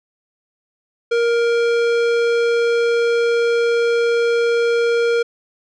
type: tone with tanh clipping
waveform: sine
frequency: 468.7 Hz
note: A#4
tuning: 9 cents sharp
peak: -16 dBFS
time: 1.11-5.23 s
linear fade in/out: 10 ms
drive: 17 dB
effects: none